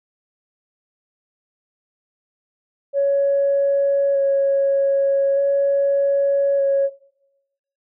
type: tone with vibrato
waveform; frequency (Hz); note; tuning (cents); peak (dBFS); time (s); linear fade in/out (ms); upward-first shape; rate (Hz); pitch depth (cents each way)
sine; 555; C#5; +2; -14; 2.93-6.9; 50; square; 0.41; 10
effects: noise-tail reverb RT60 0.9 s tail -19 dB re dry + tanh soft clip ceiling -10 dBFS